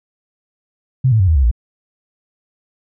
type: tone with pitch steps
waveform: sine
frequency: 130 / 110.59 / 94.07 / 80.02 / 68.07 / 57.91 Hz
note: C3 / A2 / F#2 / D#2 / C#2 / A#1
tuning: -11 / +9 / +29 / +49 / -31 / -11 cents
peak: -9 dBFS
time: 1.04-1.514 s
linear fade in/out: 10 ms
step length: 79 ms
effects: none